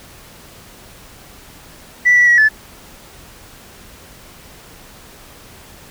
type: tone with pitch steps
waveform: sine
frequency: 1966 / 1953 / 1920 / 1737 Hz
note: B6 / B6 / B6 / A6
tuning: -8 / -20 / -49 / -23 cents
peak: -6 dBFS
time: 2.05-2.49 s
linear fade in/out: 20 ms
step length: 110 ms
effects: tanh soft clip ceiling -4 dBFS + pink hiss -41 dBFS RMS until 5.9 s